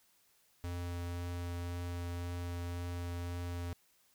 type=tone with vibrato; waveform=square; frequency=87.31 Hz; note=F2; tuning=in tune; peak=-38 dBFS; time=0.64-3.73 s; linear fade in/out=0 ms; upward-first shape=triangle; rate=1.9 Hz; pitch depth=9 cents each way; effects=white hiss -70 dBFS RMS until 4.14 s